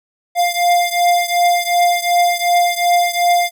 square beating tone pair, 700 / 702.7 Hz, F5 / F5, +4 / +10 cents, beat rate 2.7 Hz, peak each -15 / -17 dBFS, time 0.35-3.51 s, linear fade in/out 50 ms, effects none

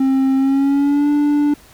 triangle tone with pitch glide, 266.7 to 292.5 Hz, C4 to D4, +33 to -7 cents, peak -10 dBFS, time 0-1.54 s, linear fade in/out 5 ms, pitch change +160 cents, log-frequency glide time 0.36-1.1 s, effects pink hiss -46 dBFS RMS until 1.73 s

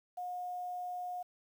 sine tone with quantisation, 720 Hz, F#5, 47 cents flat, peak -37 dBFS, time 0.17-1.23 s, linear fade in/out 10 ms, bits 10, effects none

